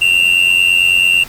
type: tone pair together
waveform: triangle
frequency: 2705 / 2794 Hz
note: E7 / F7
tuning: +44 / 0 cents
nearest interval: minor second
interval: 56 cents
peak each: -10 dBFS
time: 0.01-1.24 s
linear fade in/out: 10 ms
effects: pink hiss -34 dBFS RMS until 1.28 s